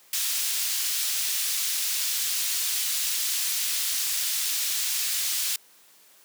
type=high-pass noise; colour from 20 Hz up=pink; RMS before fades=-27 dBFS; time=0.13-5.56 s; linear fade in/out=2 ms; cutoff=3800 Hz; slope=12 dB/octave; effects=white hiss -56 dBFS RMS until 6.24 s + high-pass 200 Hz 12 dB/octave